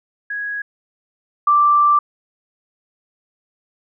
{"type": "tone pair in turn", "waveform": "sine", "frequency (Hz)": [1661.2, 1174.6], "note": ["G#6", "D6"], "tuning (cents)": [0, 0], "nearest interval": "tritone", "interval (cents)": 600, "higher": "first", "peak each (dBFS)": [-22, -10], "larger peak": "second", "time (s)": [[0.3, 0.62], [1.47, 1.99]], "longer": "second", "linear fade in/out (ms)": 5, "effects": []}